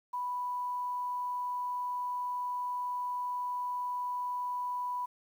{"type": "tone with quantisation", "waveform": "sine", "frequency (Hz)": 987.8, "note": "B5", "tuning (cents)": 0, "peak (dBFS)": -32, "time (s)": [0.13, 5.06], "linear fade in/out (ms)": 10, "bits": 10, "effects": []}